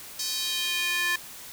square tone with high-pass filter sweep, 350.4 Hz, F4, 6 cents sharp, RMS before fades -28 dBFS, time 0.19-1.16 s, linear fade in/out 5 ms, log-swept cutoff 5100 to 1700 Hz, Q 2.3, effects white hiss -43 dBFS RMS until 1.52 s

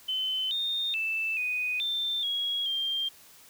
sine tone with pitch steps, 3052 / 3656 / 2644 / 2490 / 3569 / 3312 / 3186 Hz, G7 / A#7 / E7 / D#7 / A7 / G#7 / G7, -47 / -34 / +5 / +1 / +24 / -5 / +27 cents, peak -27 dBFS, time 0.08-3.09 s, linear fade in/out 10 ms, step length 430 ms, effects white hiss -54 dBFS RMS until 3.49 s

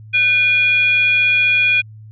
sine tone with frequency modulation, 2436 Hz, D#7, 37 cents flat, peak -11 dBFS, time 0.13-1.82 s, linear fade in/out 20 ms, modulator 915 Hz, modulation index 0.4, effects added 108 Hz sine -35 dBFS peak until 2.11 s

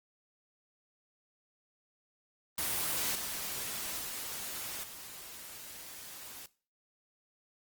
white noise with level steps, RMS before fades -33 / -38 / -40 / -47 dBFS, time 2.58-6.46 s, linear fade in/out 2 ms, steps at 3.15 / 3.99 / 4.83 s, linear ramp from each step 2 ms, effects noise-tail reverb RT60 0.4 s tail -20 dB re dry + Opus 24 kbps

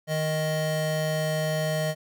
square tone pair together, 155.88 / 623 Hz, D#3 / D#5, +4 / +2 cents, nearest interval 2 octaves, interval 2398 cents, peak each -28 dBFS, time 0.07-1.95 s, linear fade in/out 50 ms, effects none

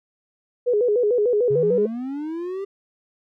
sine tone with vibrato, 451.6 Hz, A4, 45 cents sharp, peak -16 dBFS, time 0.66-1.87 s, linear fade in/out 20 ms, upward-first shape square, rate 6.7 Hz, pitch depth 140 cents each way
triangle linear sweep, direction up, 130.81 to 400.8 Hz, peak -24 dBFS, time 1.5-2.65 s, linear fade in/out 10 ms
effects none

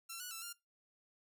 5% pulse tone with pitch steps, 1353 / 1469 / 1333 / 1398 Hz, E6 / F#6 / E6 / F6, +45 / -13 / +19 / +1 cents, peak -33 dBFS, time 0.09-0.53 s, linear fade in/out 10 ms, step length 110 ms, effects noise-tail reverb RT60 0.2 s tail -20 dB re dry

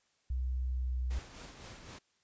sine tone with pitch glide, 63.4 to 62.6 Hz, B1 to B1, +46 to +24 cents, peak -31 dBFS, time 0.3-1.19 s, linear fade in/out 5 ms, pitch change -22 cents, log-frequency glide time 0.69-0.98 s
pink noise with tremolo, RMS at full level -48 dBFS, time 1.1-1.99 s, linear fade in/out 10 ms, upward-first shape sine, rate 3.9 Hz, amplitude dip 45%
effects white hiss -74 dBFS RMS until 2.23 s + resampled to 16000 Hz

